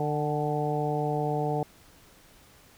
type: harmonic tone with a mistuned harmonic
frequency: 149.3 Hz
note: D3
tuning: 29 cents sharp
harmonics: 1 / 2 / 3 / 4 / 5 / 6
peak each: -30 / -35 / -31 / -36 / -31 / -38 dBFS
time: 0-1.63 s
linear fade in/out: 2 ms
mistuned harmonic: 6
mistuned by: -54 cents
effects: pink hiss -56 dBFS RMS until 2.77 s